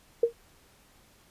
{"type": "tone with exponential decay", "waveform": "sine", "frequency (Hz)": 466.9, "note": "A#4", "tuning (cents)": 3, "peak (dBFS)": -15, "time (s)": [0.23, 0.33], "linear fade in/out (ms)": 5, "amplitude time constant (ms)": 21, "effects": ["pink hiss -60 dBFS RMS until 1.3 s", "resampled to 32000 Hz"]}